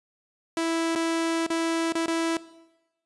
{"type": "tone with dropouts", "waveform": "sawtooth", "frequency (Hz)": 329.6, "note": "E4", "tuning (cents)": 0, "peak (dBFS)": -20, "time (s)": [0.57, 2.37], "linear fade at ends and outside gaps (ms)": 2, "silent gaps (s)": [[0.952, 0.958], [1.465, 1.502], [1.923, 1.952], [2.06, 2.08]], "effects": ["noise-tail reverb RT60 1.0 s tail -18 dB re dry", "resampled to 24000 Hz"]}